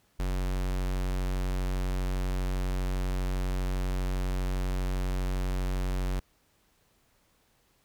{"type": "tone", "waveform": "square", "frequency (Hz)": 46.25, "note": "F#1", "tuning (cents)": 0, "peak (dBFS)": -28, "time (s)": [0.19, 6.2], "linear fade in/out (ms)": 10, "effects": ["pink hiss -68 dBFS RMS until 7.84 s"]}